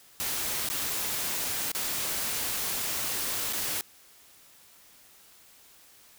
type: noise with dropouts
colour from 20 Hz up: white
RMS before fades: -31 dBFS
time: 0.2-3.81 s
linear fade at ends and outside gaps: 0 ms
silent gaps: 0.688-0.7 / 1.717-1.749 / 3.526-3.532 s
effects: white hiss -56 dBFS RMS until 6.18 s